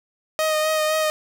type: tone with vibrato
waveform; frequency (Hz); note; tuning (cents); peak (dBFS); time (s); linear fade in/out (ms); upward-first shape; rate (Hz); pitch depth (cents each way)
sawtooth; 622.3; D#5; 0; -15; 0.39-1.1; 0; sine; 3.9; 20
effects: none